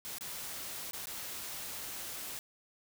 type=noise with dropouts; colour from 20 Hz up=white; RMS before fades=-42 dBFS; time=0.05-2.39 s; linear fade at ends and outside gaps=0 ms; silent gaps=0.183-0.209 / 0.91-0.933 / 1.057-1.07 s; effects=none